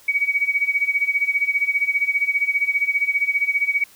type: tone with tremolo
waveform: sine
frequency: 2260 Hz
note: C#7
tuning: 33 cents sharp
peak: -14 dBFS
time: 0.08-3.84 s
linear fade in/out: 5 ms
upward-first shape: sine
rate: 15 Hz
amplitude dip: 85%
effects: white hiss -50 dBFS RMS until 3.95 s